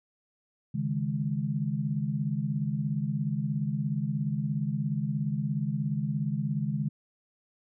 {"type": "chord", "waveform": "sine", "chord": "C# suspended second", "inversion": "none", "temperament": "equal", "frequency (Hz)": [138.59, 155.56, 207.7], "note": ["C#3", "D#3", "G#3"], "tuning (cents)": [0, 0, 0], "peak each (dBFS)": [-31, -31, -32], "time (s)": [0.74, 6.89], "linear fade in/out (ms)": 10, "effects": []}